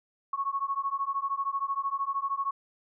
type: beating tone pair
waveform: sine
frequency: 1097 / 1110 Hz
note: C#6 / C#6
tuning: -18 / +2 cents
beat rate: 13 Hz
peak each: -31 dBFS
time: 0.33-2.51 s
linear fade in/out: 5 ms
effects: none